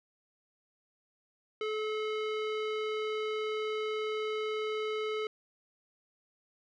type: tone with low-pass filter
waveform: square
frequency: 430.9 Hz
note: A4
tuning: 36 cents flat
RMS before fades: -34 dBFS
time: 1.61-5.27 s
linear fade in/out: 2 ms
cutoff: 3000 Hz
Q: 1.6
effects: none

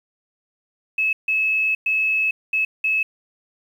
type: tone bursts at uneven times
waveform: sine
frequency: 2591 Hz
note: E7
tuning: 30 cents flat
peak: -17 dBFS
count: 5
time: 0.98-1.13 / 1.28-1.75 / 1.86-2.31 / 2.53-2.65 / 2.84-3.03 s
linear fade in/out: 5 ms
effects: 8-bit

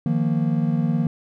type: chord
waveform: triangle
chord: Eb suspended second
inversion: none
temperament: equal with one note detuned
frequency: 155.56 / 174.61 / 232 Hz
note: Eb3 / F3 / Bb3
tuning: 0 / 0 / -8 cents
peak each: -20 / -22 / -21 dBFS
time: 0.06-1.07 s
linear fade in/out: 2 ms
effects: none

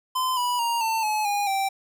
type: tone with pitch steps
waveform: square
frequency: 1026 / 980.2 / 936.5 / 894.7 / 854.8 / 816.7 / 780.3 Hz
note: C6 / B5 / A#5 / A5 / G#5 / G#5 / G5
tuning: -34 / -13 / +8 / +29 / +50 / -29 / -8 cents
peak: -23 dBFS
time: 0.15-1.69 s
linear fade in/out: 10 ms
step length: 220 ms
effects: 9-bit

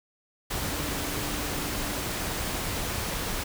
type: tone in noise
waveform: sine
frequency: 293.7 Hz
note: D4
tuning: in tune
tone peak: -39 dBFS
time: 0.71-2.03 s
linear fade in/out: 10 ms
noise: pink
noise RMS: -31 dBFS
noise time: 0.5-3.44 s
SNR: -11 dB
effects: none

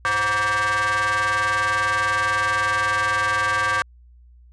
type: ring-modulated tone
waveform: 40% pulse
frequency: 212.3 Hz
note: G#3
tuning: 38 cents sharp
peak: -15 dBFS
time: 0.05-3.82 s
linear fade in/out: 0 ms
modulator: 1370 Hz
effects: added 60 Hz sine -46 dBFS peak until 4.52 s + resampled to 22050 Hz

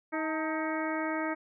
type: harmonic tone with a mistuned harmonic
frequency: 316 Hz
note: D#4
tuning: 27 cents sharp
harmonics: 1 / 2 / 3 / 4 / 5 / 6 / 7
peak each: -33 / -36 / -38 / -39 / -40 / -41 / -41 dBFS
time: 0.12-1.35 s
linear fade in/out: 20 ms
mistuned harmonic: 3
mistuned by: -64 cents
effects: none

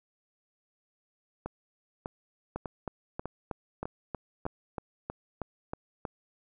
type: two click trains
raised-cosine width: 1 ms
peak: -21 / -20 dBFS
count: 6 / 12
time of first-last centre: 1.46-4.454 / 2.56-6.052 s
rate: 1.67 / 3.15 Hz
effects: none

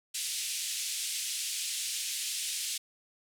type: band-pass noise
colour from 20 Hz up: white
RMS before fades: -35 dBFS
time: 0.14-2.78 s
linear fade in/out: 10 ms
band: 2500 to 10000 Hz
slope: 24 dB/octave
effects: none

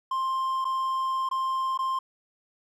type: tone with dropouts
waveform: triangle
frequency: 1053 Hz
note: C6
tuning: 11 cents sharp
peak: -23 dBFS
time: 0.11-1.99 s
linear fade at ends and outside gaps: 5 ms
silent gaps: 0.645-0.651 / 1.29-1.312 / 1.776-1.789 s
effects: none

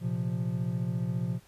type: chord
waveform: triangle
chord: Bb suspended second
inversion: none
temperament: just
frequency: 116.54 / 131.11 / 174.81 Hz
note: Bb2 / C3 / F3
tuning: 0 / +4 / +2 cents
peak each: -31 / -31 / -30 dBFS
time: 0-1.4 s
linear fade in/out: 50 ms
effects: pink hiss -60 dBFS RMS until 1.47 s + resampled to 32000 Hz

